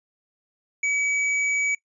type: tone with tanh clipping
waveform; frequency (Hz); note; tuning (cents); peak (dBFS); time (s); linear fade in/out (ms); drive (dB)
sine; 2278; C#7; +47; -23; 0.83-1.75; 5; 13
effects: noise-tail reverb RT60 0.1 s tail -20 dB re dry + resampled to 22050 Hz